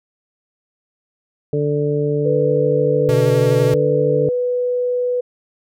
harmonic tone, 146.83 Hz, D3, in tune, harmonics 1 / 2 / 3 / 4, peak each -20 / -25 / -18 / -28 dBFS, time 1.53-4.29 s, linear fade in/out 2 ms
sine tone, 493.9 Hz, B4, in tune, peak -16 dBFS, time 2.25-5.21 s, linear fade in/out 10 ms
square tone with vibrato, 126.1 Hz, B2, 36 cents sharp, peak -18 dBFS, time 3.09-3.74 s, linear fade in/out 0 ms, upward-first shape sine, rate 12 Hz, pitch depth 29 cents each way
effects none

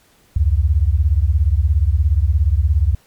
sine beating tone pair, 68 / 85 Hz, C#2 / F2, -33 / -46 cents, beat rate 17 Hz, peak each -14 / -15 dBFS, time 0.36-2.95 s, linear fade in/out 5 ms, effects pink hiss -54 dBFS RMS until 3.06 s + MP3 96 kbps

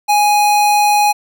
square tone, 830.6 Hz, G#5, in tune, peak -10 dBFS, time 0.08-1.13 s, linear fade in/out 20 ms, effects none

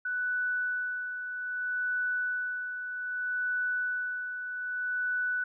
sine tone with tremolo, 1487 Hz, F#6, 8 cents sharp, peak -27 dBFS, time 0.05-5.44 s, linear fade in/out 5 ms, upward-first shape sine, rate 0.63 Hz, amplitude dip 55%, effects none

